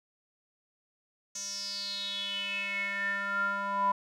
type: tone with band-pass filter sweep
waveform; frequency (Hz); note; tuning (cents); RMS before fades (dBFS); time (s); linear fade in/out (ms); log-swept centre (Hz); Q
square; 199.3; G3; +29; -33; 1.35-3.92; 5; 6300 to 970; 8.6
effects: none